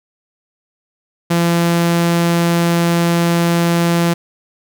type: tone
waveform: sawtooth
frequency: 170.3 Hz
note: F3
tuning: 43 cents flat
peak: -8 dBFS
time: 1.3-4.14 s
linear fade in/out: 10 ms
effects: none